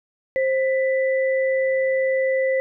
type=tone pair together; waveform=sine; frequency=527.3 / 1986 Hz; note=C5 / B6; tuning=+13 / +9 cents; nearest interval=octave + major seventh; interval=2296 cents; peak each=-18 / -27 dBFS; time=0.36-2.6 s; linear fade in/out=0 ms; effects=none